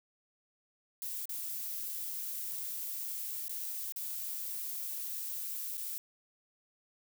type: noise with dropouts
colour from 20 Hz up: violet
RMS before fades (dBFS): -39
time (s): 1.02-5.98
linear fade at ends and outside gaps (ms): 0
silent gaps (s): 1.255-1.293 / 3.481-3.495 / 3.922-3.961 / 5.771-5.778
effects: none